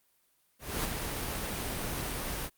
pink noise with ADSR envelope, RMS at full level -30 dBFS, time 0.59-2.5 s, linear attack 260 ms, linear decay 4 ms, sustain -5 dB, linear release 47 ms, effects white hiss -71 dBFS RMS until 2.57 s + Opus 32 kbps

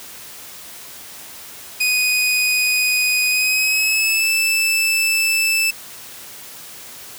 sawtooth tone with pitch glide, 2489 to 2637 Hz, D#7 to E7, 0 to 0 cents, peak -12 dBFS, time 1.8-5.71 s, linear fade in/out 10 ms, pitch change +100 cents, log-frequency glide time 3.28-4.29 s, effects white hiss -37 dBFS RMS until 7.18 s + high-pass 60 Hz 12 dB/octave

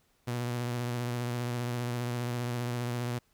sawtooth tone with vibrato, 121.2 Hz, B2, 32 cents flat, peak -27 dBFS, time 0.27-3.19 s, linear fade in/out 10 ms, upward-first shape triangle, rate 15 Hz, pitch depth 37 cents each way, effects pink hiss -70 dBFS RMS until 3.33 s

